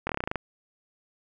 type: slowing click train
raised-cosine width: 0.5 ms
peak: -13 dBFS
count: 10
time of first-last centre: 0.07-0.357 s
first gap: 23 ms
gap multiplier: 1.08
effects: none